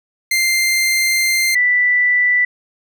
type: tone pair in turn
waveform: sawtooth / sine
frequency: 2093 / 1975.5 Hz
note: C7 / B6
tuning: 0 / 0 cents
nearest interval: minor second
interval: 100 cents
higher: first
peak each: -10 / -11 dBFS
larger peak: first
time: 0.31-1.55 / 1.55-2.45 s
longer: first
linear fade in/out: 5 ms
effects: none